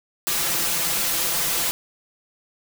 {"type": "noise with comb filter", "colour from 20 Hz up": "white", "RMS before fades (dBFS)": -23, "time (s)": [0.27, 1.71], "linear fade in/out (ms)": 0, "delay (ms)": 5.9, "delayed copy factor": 0.95, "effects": []}